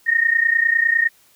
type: tone pair together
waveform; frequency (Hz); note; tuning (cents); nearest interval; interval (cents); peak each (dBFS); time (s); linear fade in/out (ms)
sine; 1835.1 / 1865; A#6 / A#6; -28 / 0; unison; 28; -17 / -17; 0.06-1.09; 20
effects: white hiss -55 dBFS RMS until 1.35 s